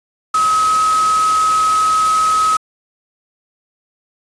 sine tone in noise, 1276 Hz, D#6, 43 cents sharp, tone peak -11 dBFS, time 0.34-2.57 s, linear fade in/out 5 ms, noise white, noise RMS -24 dBFS, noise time 0.34-2.57 s, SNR +10 dB, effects resampled to 22050 Hz

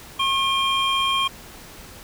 triangle tone cluster, 1083 / 2404 / 3193 Hz, C#6 / D7 / G7, -41 / +40 / +31 cents, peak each -20 / -26 / -21 dBFS, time 0.19-1.28 s, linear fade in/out 10 ms, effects pink hiss -42 dBFS RMS until 2.03 s

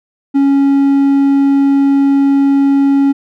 triangle tone, 277.2 Hz, C#4, in tune, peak -5 dBFS, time 0.34-3.13 s, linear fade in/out 20 ms, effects none

